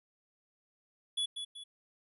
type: tone with echo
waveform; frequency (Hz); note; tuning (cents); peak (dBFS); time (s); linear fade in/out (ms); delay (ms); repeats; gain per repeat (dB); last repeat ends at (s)
square; 3406; G#7; +43; -31; 1.17-1.26; 10; 190; 2; -7; 1.64
effects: resampled to 32000 Hz